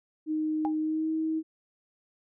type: tone with pitch glide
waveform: sine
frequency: 310.4 to 317.7 Hz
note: D#4 to D#4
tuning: -4 to +36 cents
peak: -26 dBFS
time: 0.26-1.43 s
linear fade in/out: 50 ms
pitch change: +40 cents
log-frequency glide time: 0.79-1.1 s
type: tone with exponential decay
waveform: sine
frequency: 808 Hz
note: G#5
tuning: 48 cents flat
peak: -25 dBFS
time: 0.65-0.75 s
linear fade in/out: 0 ms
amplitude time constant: 21 ms
effects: none